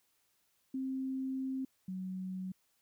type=tone pair in turn; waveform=sine; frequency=263.9 / 186.61 Hz; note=C4 / F#3; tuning=+15 / +15 cents; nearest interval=tritone; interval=600 cents; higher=first; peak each=-34 / -37 dBFS; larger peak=first; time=0.74-1.65 / 1.88-2.52 s; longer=first; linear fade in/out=5 ms; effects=white hiss -75 dBFS RMS until 2.81 s